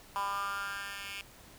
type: tone with high-pass filter sweep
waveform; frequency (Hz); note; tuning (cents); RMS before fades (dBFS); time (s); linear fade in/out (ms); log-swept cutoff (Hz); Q
10% pulse; 199.4; G3; +30; -37; 0.16-1.21; 0; 970 to 2300; 5.3
effects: pink hiss -55 dBFS RMS until 1.58 s